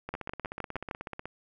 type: two click trains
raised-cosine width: 0.5 ms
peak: -22 / -18 dBFS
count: 20 / 6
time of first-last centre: 0.09-1.256 / 0.14-0.912 s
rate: 16.3 / 6.48 Hz
effects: none